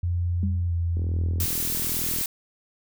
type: tone with pitch glide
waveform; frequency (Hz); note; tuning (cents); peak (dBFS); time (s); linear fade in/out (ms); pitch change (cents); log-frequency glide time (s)
sine; 87.31 to 85.17; F2 to F2; 0 to -43; -22; 0.03-1.45; 5; -43; 0.67-0.72
type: tone with exponential decay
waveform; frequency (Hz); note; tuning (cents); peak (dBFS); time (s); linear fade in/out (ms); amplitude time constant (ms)
sine; 195.3; G3; -6; -23; 0.43-0.74; 2; 67
type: click train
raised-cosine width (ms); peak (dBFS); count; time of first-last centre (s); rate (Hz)
3; -23; 52; 0.97-2.211; 41.1
type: noise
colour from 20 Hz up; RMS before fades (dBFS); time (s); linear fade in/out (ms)
blue; -27; 1.4-2.26; 2
effects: none